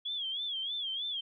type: tone with vibrato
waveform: sine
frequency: 3322 Hz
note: G#7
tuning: in tune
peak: -33 dBFS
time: 0.05-1.21 s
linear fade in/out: 10 ms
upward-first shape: sine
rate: 3.2 Hz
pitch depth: 120 cents each way
effects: none